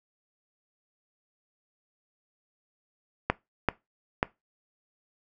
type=clicks; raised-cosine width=0.5 ms; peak=-7 dBFS; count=3; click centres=3.3 / 3.687 / 4.229 s; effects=noise-tail reverb RT60 0.2 s tail -20 dB re dry